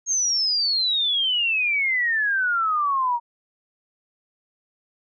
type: exponential sweep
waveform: sine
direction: down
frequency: 6560 to 932.3 Hz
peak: -19 dBFS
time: 0.06-3.2 s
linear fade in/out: 50 ms
effects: none